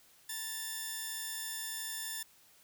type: tone pair together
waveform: 5% pulse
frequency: 928 / 1761.5 Hz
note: A#5 / A6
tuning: -8 / +1 cents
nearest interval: major seventh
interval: 1109 cents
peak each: -38 / -27 dBFS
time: 0.29-2.23 s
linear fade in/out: 5 ms
effects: white hiss -63 dBFS RMS until 2.63 s